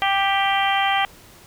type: harmonic tone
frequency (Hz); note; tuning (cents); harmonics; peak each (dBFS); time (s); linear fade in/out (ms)
393.1; G4; +5; 2 / 3 / 4 / 5 / 6 / 7 / 8; -20 / -26 / -29 / -25 / -28 / -31 / -26; 0.02-1.05; 0
effects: pink hiss -47 dBFS RMS until 1.46 s